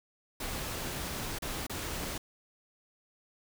pink noise with dropouts, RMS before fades -37 dBFS, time 0.4-2.18 s, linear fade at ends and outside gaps 5 ms, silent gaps 1.387-1.421 / 1.668-1.696 s, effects none

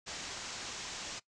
white low-pass noise, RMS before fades -43 dBFS, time 0.06-1.2 s, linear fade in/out 20 ms, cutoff 7300 Hz, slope 48 dB/octave, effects noise-tail reverb RT60 0.1 s tail -19 dB re dry + resampled to 22050 Hz

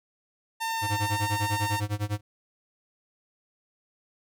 sawtooth tone with pitch glide, 904 to 913.4 Hz, A5 to A#5, +47 to -36 cents, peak -24 dBFS, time 0.6-1.81 s, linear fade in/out 20 ms, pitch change +17 cents, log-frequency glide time 0.94-1.25 s
square tone with tremolo, 104.1 Hz, G#2, 5 cents sharp, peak -25 dBFS, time 0.81-2.21 s, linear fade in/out 50 ms, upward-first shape sine, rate 10 Hz, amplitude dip 95%
effects none

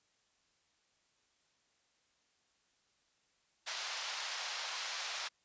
white band-pass noise, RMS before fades -41 dBFS, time 3.66-5.29 s, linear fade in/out 20 ms, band 660 to 5700 Hz, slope 24 dB/octave, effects white hiss -75 dBFS RMS until 5.44 s + resampled to 16000 Hz

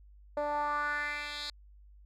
10% pulse tone with band-pass filter sweep, 293.7 Hz, D4, in tune, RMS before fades -34 dBFS, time 0.37-1.5 s, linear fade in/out 2 ms, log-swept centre 610 to 4200 Hz, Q 3.3, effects added 50 Hz sine -53 dBFS peak until 2.05 s

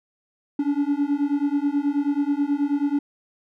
triangle beating tone pair, 281.9 / 291.2 Hz, C#4 / D4, +29 / -15 cents, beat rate 9.3 Hz, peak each -21 dBFS, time 0.59-2.99 s, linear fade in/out 5 ms, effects none

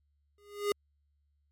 square tone with exponential growth, 409.8 Hz, G#4, 23 cents flat, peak -25 dBFS, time 0.38-0.72 s, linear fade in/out 2 ms, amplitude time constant 73 ms, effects added 72 Hz sine -70 dBFS peak until 1.51 s + MP3 64 kbps

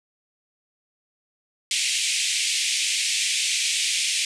pink band-pass noise, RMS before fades -24 dBFS, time 1.71-4.25 s, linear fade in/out 2 ms, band 2200 to 9400 Hz, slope 48 dB/octave, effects none

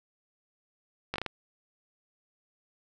slowing click train, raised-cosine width 0.3 ms, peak -16 dBFS, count 5, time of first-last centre 1.14-1.263 s, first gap 18 ms, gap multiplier 1.37, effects none

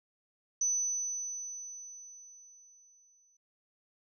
sine tone with exponential decay, 6000 Hz, F#8, 23 cents sharp, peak -26 dBFS, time 0.61-3.37 s, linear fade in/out 5 ms, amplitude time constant 600 ms, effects none

